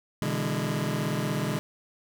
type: chord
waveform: sawtooth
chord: E dominant seventh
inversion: second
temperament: just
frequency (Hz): 123.61 / 148.33 / 164.81 / 206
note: B2 / D3 / E3 / G#3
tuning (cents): +2 / +18 / 0 / -14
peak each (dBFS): -29 / -27 / -29 / -28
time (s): 0.22-1.59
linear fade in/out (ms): 0
effects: none